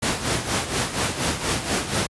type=noise with tremolo; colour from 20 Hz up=pink; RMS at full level=-21 dBFS; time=0.02-2.07 s; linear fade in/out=10 ms; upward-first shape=sine; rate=4.2 Hz; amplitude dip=65%; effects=high-pass 80 Hz 12 dB/octave + resampled to 24000 Hz

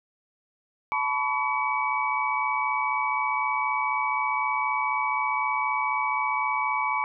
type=tone cluster; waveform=sine; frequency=871 / 995 / 1130 / 2275 Hz; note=A5 / B5 / C#6 / C#7; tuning=-18 / +13 / +33 / +44 cents; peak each=-29 dBFS; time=0.92-7.04 s; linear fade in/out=0 ms; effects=none

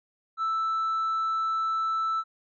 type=tone with tanh clipping; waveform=triangle; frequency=1320 Hz; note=E6; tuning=2 cents sharp; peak=-25 dBFS; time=0.37-2.24 s; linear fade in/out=50 ms; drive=6 dB; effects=none

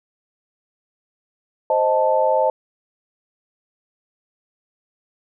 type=chord; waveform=sine; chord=A diminished; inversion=first; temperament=equal; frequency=523.3 / 622.3 / 880 Hz; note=C5 / Eb5 / A5; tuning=0 / 0 / 0 cents; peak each=-19 dBFS; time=1.7-2.5 s; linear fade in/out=2 ms; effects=none

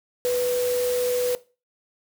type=tone in noise; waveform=sine; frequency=493.9 Hz; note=B4; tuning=in tune; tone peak=-20 dBFS; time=0.25-1.35 s; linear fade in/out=0 ms; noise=white; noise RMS=-33 dBFS; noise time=0.25-1.35 s; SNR=+10 dB; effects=noise-tail reverb RT60 0.3 s tail -18 dB re dry

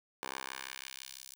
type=tone with high-pass filter sweep; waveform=10% pulse; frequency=66 Hz; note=C2; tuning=16 cents sharp; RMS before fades=-45 dBFS; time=0.23-1.35 s; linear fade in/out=0 ms; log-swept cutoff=680 to 6400 Hz; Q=0.91; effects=none

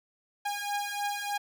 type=beating tone pair; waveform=sawtooth; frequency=815 / 818.3 Hz; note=G#5 / G#5; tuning=-33 / -26 cents; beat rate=3.3 Hz; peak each=-30 dBFS; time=0.45-1.38 s; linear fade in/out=10 ms; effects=none

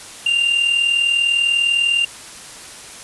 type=tone with amplitude modulation; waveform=triangle; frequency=2790 Hz; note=F7; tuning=2 cents flat; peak=-10 dBFS; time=0.26-2.05 s; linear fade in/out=5 ms; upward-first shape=sine; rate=40 Hz; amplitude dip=55%; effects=white hiss -36 dBFS RMS until 3.03 s + resampled to 24000 Hz

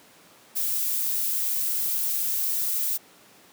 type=noise; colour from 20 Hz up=violet; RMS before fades=-26 dBFS; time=0.55-2.98 s; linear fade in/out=20 ms; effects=pink hiss -53 dBFS RMS until 3.52 s + high-pass 200 Hz 12 dB/octave

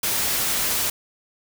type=noise; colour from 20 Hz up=white; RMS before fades=-23 dBFS; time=0.03-0.9 s; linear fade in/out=5 ms; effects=none

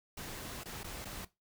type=noise with dropouts; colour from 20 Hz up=pink; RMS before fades=-44 dBFS; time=0.17-1.25 s; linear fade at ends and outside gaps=5 ms; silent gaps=0.636-0.656 / 0.833-0.842 / 1.047-1.053 s; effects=noise-tail reverb RT60 0.2 s tail -17 dB re dry

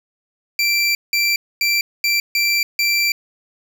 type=tone bursts at uneven times; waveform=25% pulse; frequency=2349 Hz; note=D7; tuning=in tune; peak=-11 dBFS; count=6; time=0.59-0.95 / 1.13-1.36 / 1.61-1.81 / 2.04-2.2 / 2.35-2.63 / 2.79-3.12 s; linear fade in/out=2 ms; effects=none

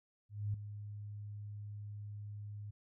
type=tone with ADSR envelope; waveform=sine; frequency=103.6 Hz; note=G#2; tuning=4 cents flat; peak=-32 dBFS; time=0.29-2.71 s; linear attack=250 ms; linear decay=4 ms; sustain=-11 dB; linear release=11 ms; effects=none

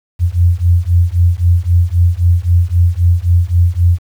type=beating tone pair; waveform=sine; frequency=85.3 / 89.1 Hz; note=F2 / F2; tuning=-40 / +35 cents; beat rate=3.8 Hz; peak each=-11 dBFS; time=0.19-3.99 s; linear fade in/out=50 ms; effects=7-bit

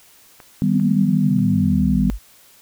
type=clicks; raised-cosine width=0.5 ms; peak=-25 / -29 / -35 dBFS; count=3; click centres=0.402 / 0.799 / 1.39 s
type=chord; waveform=sine; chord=Eb augmented; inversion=none; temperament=equal; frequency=155.56 / 196 / 246.9 Hz; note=Eb3 / G3 / B3; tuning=0 / 0 / 0 cents; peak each=-21 / -17 / -20 dBFS; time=0.62-2.1 s; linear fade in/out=0 ms
type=exponential sweep; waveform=sine; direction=down; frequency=279.1 to 47.76 Hz; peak=-22 dBFS; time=0.71-2.19 s; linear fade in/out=50 ms
effects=white hiss -50 dBFS RMS until 2.61 s

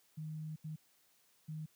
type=tone bursts at uneven times; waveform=sine; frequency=155.56 Hz; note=D#3; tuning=in tune; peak=-40 dBFS; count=3; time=0.17-0.56 / 0.64-0.76 / 1.48-1.66 s; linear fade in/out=10 ms; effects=white hiss -71 dBFS RMS until 1.75 s + high-pass 80 Hz 12 dB/octave

